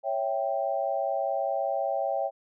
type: chord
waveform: sine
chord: C# diminished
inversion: none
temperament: equal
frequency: 554.4 / 659.3 / 784 Hz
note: C#5 / E5 / G5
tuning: 0 / 0 / 0 cents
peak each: -30 dBFS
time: 0.03-2.31 s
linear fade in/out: 50 ms
effects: none